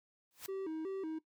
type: noise with exponential growth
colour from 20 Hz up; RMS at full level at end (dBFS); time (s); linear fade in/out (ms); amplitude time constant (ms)
white; -42; 0.31-0.46; 0; 32
type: tone with vibrato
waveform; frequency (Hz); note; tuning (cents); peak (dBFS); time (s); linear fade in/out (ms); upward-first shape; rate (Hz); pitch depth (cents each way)
triangle; 349.8; F4; +3; -35; 0.48-1.19; 10; square; 2.7; 170
effects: noise-tail reverb RT60 0.1 s tail -17 dB re dry